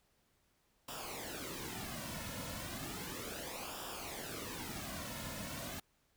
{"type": "noise with flanger", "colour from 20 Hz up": "pink", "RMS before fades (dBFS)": -44, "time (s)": [0.88, 5.8], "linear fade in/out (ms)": 5, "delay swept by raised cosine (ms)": [0.47, 2.57], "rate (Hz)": 0.34, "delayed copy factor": -0.7, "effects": ["pink hiss -75 dBFS RMS until 6.16 s"]}